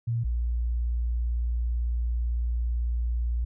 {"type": "tone pair in turn", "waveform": "sine", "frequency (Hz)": [116.54, 58.98], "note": ["A#2", "A#1"], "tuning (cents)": [0, 21], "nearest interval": "octave", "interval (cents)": 1179, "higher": "first", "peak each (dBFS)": -24, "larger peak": "neither", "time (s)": [[0.07, 0.24], [0.24, 3.45]], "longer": "second", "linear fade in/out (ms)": 10, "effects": []}